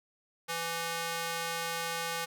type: tone with high-pass filter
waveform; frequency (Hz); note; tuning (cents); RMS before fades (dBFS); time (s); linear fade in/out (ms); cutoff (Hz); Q
square; 167; E3; +23; -35; 0.48-2.26; 20; 800; 0.59
effects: none